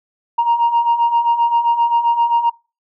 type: beating tone pair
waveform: sine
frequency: 932.3 / 939.9 Hz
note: A#5 / A#5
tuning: 0 / +14 cents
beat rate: 7.6 Hz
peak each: -17 / -12 dBFS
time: 0.38-2.5 s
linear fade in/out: 10 ms
effects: noise-tail reverb RT60 0.3 s tail -25 dB re dry + tanh soft clip ceiling -8 dBFS